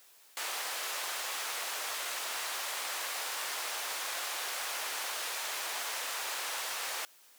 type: band-pass noise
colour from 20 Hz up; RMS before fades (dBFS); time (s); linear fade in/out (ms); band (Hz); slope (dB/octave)
pink; -37; 0.37-7.05; 0; 780 to 15000; 12
effects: white hiss -60 dBFS RMS until 7.38 s + high-pass 400 Hz 12 dB/octave

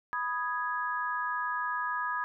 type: chord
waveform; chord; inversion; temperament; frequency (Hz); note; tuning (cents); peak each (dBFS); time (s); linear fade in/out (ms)
sine; G# minor; first; equal; 987.8 / 1244.5 / 1661.2; B5 / D#6 / G#6; 0 / 0 / 0; -34; 0.13-2.24; 0
effects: none

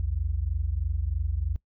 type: tone pair together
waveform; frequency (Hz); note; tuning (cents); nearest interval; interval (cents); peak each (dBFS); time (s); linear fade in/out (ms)
sine; 59.28 / 82.41; A#1 / E2; +30 / 0; tritone; 570; -28; 0-1.56; 0
effects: noise-tail reverb RT60 0.1 s tail -22 dB re dry

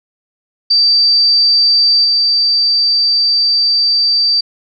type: tone with level steps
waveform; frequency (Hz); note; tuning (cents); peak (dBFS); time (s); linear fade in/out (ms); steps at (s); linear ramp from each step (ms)
sine; 4654; D8; -17; -7 / -9; 0.7-4.41; 10; 2.04; 10
effects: none

